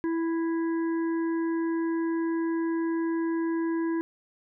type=harmonic tone; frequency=330.2 Hz; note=E4; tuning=3 cents sharp; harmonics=1 / 3 / 5 / 6; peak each=-25 / -39 / -42 / -51 dBFS; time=0.04-4.01 s; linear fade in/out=0 ms; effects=none